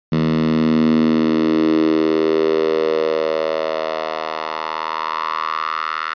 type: tone with high-pass filter sweep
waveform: 10% pulse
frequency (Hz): 79.2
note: D#2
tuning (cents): +31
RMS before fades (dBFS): -18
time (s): 0.12-6.14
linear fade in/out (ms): 5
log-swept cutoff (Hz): 180 to 1400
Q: 4.6
effects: resampled to 11025 Hz